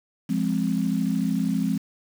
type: chord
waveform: sine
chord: F minor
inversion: none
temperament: equal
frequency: 174.61 / 207.7 / 261.6 Hz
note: F3 / Ab3 / C4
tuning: 0 / 0 / 0 cents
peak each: -26 / -25 / -26 dBFS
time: 0.29-1.78 s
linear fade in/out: 10 ms
effects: 7-bit